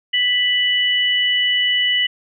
sine tone pair together, 1975.6 / 2960 Hz, B6 / F#7, 0 / 0 cents, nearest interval perfect fifth, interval 700 cents, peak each -19 / -16 dBFS, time 0.13-2.07 s, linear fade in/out 10 ms, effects none

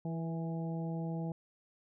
harmonic tone with a mistuned harmonic, 164.81 Hz, E3, in tune, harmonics 1 / 2 / 3 / 4 / 5, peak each -35 / -44 / -47 / -48 / -49 dBFS, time 0.05-1.32 s, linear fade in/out 2 ms, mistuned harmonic 3, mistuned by -20 cents, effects none

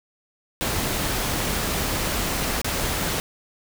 pink noise with dropouts, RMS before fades -25 dBFS, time 0.61-3.2 s, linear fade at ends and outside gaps 0 ms, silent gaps 2.616-2.645 s, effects none

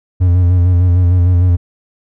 triangle tone with vibrato, 89.1 Hz, F2, 35 cents sharp, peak -5 dBFS, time 0.2-1.57 s, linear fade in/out 20 ms, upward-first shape square, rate 6.6 Hz, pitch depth 36 cents each way, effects none

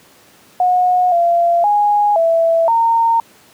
sine tone with pitch steps, 726 / 687 / 827 / 662 / 918 Hz, F#5 / F5 / G#5 / E5 / A#5, -33 / -29 / -8 / +7 / -27 cents, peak -10 dBFS, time 0.6-3.2 s, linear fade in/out 2 ms, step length 520 ms, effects pink hiss -47 dBFS RMS until 3.53 s + high-pass 150 Hz 12 dB/octave

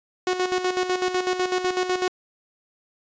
sawtooth tone with tremolo, 366.2 Hz, F#4, 18 cents flat, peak -16 dBFS, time 0.27-2.08 s, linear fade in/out 2 ms, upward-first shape square, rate 8 Hz, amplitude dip 60%, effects resampled to 16000 Hz

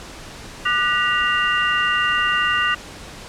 sine tone cluster, 1198 / 1474 / 1924 / 2794 Hz, D6 / F#6 / B6 / F7, +34 / -7 / -46 / 0 cents, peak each -22 dBFS, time 0.65-2.75 s, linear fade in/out 10 ms, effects pink hiss -37 dBFS RMS until 3.28 s + low-pass 8000 Hz 12 dB/octave

